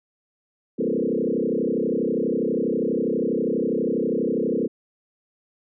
sine tone with frequency modulation, 347.9 Hz, F4, 7 cents flat, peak -20 dBFS, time 0.78-4.68 s, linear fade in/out 20 ms, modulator 32.3 Hz, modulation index 4.5, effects none

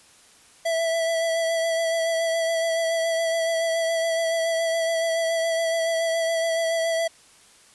square tone with vibrato, 659.3 Hz, E5, in tune, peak -22 dBFS, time 0.65-7.08 s, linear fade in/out 10 ms, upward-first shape sine, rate 7.1 Hz, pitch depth 20 cents each way, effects white hiss -53 dBFS RMS until 7.74 s + resampled to 24000 Hz

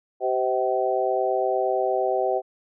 harmonic tone with a mistuned harmonic, 128.6 Hz, C3, 30 cents flat, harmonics 3 / 4 / 5 / 6, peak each -26 / -26 / -26 / -26 dBFS, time 0.2-2.42 s, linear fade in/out 50 ms, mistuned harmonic 6, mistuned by -18 cents, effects none

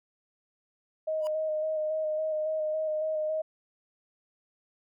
sine tone with vibrato, 622.3 Hz, D#5, in tune, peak -27 dBFS, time 1.07-3.42 s, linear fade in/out 10 ms, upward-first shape square, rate 3.6 Hz, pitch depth 17 cents each way
square tone with exponential growth, 978 Hz, B5, 17 cents flat, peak -36 dBFS, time 1.19-1.27 s, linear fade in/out 0 ms, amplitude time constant 16 ms
effects none

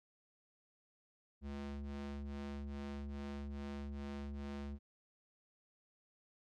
square ring-modulated tone, 70.4 Hz, C#2, 27 cents sharp, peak -40 dBFS, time 1.41-4.79 s, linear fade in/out 50 ms, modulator 142 Hz, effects low-pass 5000 Hz 12 dB/octave

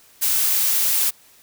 blue noise, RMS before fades -19 dBFS, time 0.21-1.11 s, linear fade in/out 20 ms, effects white hiss -52 dBFS RMS until 1.42 s

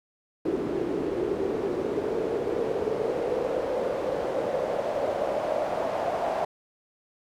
pink noise with band-pass filter sweep, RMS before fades -28 dBFS, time 0.45-6.45 s, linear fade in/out 5 ms, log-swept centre 350 to 680 Hz, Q 4.6, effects none

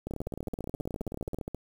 two click trains, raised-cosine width 2 ms, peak -21 / -23 dBFS, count 23 / 25, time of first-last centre 0.07-1.547 / 0.11-1.387 s, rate 14.9 / 18.8 Hz, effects 8-bit

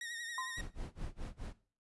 sawtooth tone with vibrato, 1869 Hz, A#6, 4 cents sharp, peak -38 dBFS, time 0.01-0.61 s, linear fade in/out 2 ms, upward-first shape triangle, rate 11 Hz, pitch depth 57 cents each way
sine tone with exponential decay, 1035 Hz, C6, 19 cents flat, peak -35 dBFS, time 0.38-0.68 s, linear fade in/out 1 ms, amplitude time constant 64 ms
brown noise with tremolo, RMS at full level -40 dBFS, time 0.57-1.53 s, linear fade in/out 5 ms, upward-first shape sine, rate 4.8 Hz, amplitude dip 100%
effects noise-tail reverb RT60 0.4 s tail -17 dB re dry + resampled to 24000 Hz

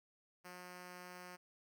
5% pulse tone, 179.8 Hz, F#3, 49 cents flat, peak -39 dBFS, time 0.44-1.37 s, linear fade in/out 20 ms, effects none

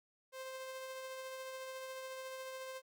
sawtooth tone with tremolo, 523.3 Hz, C5, in tune, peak -39 dBFS, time 0.32-2.82 s, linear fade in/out 50 ms, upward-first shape triangle, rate 14 Hz, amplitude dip 30%, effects none

